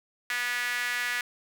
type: tone with high-pass filter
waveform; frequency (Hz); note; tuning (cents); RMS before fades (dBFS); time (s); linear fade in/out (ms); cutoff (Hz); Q
sawtooth; 244.1; B3; -20; -30; 0.3-1.21; 2; 1800; 3.8
effects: none